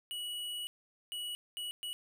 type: tone bursts at uneven times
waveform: square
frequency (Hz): 2929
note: F#7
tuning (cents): -18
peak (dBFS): -38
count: 4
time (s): 0.11-0.67 / 1.12-1.35 / 1.57-1.71 / 1.83-1.93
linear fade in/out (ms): 0
effects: none